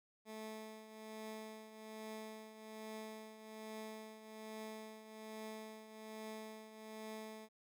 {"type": "tone with tremolo", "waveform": "15% pulse", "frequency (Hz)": 218.1, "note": "A3", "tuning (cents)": -15, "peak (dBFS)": -39, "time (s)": [0.25, 7.49], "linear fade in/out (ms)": 50, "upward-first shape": "triangle", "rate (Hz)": 1.2, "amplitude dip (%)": 70, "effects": []}